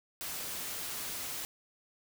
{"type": "noise", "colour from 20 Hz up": "white", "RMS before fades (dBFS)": -39, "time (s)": [0.21, 1.45], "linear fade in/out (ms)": 0, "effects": []}